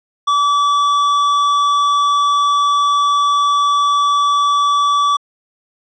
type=tone with tanh clipping; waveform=sine; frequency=1151 Hz; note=D6; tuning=35 cents flat; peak=-13 dBFS; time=0.27-5.17 s; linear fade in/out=10 ms; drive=13 dB; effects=low-pass 6000 Hz 12 dB/octave